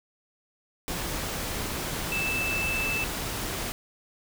sine tone in noise, 2637 Hz, E7, in tune, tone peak -27 dBFS, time 2.12-3.04 s, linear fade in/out 0 ms, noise pink, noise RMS -32 dBFS, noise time 0.88-3.72 s, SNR +2 dB, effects none

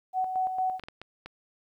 sine tone with tremolo, 748 Hz, F#5, 19 cents sharp, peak -24 dBFS, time 0.13-0.8 s, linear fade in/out 50 ms, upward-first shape square, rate 4.4 Hz, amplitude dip 50%
clicks, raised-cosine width 0.3 ms, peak -25 dBFS, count 5, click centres 0.796 / 0.837 / 0.885 / 1.016 / 1.26 s
effects 11-bit

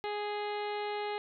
harmonic tone, 415.3 Hz, G#4, in tune, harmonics 1 / 2 / 3 / 4 / 5 / 6 / 7 / 8 / 9 / 10, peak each -36 / -37 / -47 / -49 / -45 / -50 / -50 / -53 / -53 / -52 dBFS, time 0.04-1.18 s, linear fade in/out 0 ms, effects none

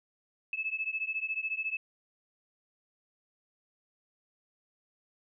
sine beating tone pair, 2600 / 2614 Hz, E7 / E7, -24 / -15 cents, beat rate 14 Hz, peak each -34 / -35 dBFS, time 0.53-1.77 s, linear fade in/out 2 ms, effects none

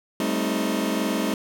sawtooth chord, A half-diminished seventh, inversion third, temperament just, 198 / 220 / 264 / 316.8 Hz, G3 / A3 / C4 / Eb4, +18 / 0 / +16 / +31 cents, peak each -24 dBFS, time 0.2-1.34 s, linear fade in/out 2 ms, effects none

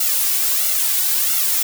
blue noise with flanger, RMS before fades -18 dBFS, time 0-1.63 s, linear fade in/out 5 ms, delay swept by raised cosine 1.4 to 2.7 ms, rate 1.5 Hz, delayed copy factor +1, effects none

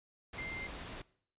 sine tone in noise, 2093 Hz, C7, in tune, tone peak -40 dBFS, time 0.38-0.67 s, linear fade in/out 5 ms, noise pink, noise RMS -45 dBFS, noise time 0.33-1.02 s, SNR +2 dB, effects noise-tail reverb RT60 0.6 s tail -21 dB re dry + resampled to 8000 Hz

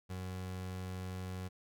30% pulse tone, 92.5 Hz, F#2, in tune, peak -37 dBFS, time 0.09-1.49 s, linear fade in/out 20 ms, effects none

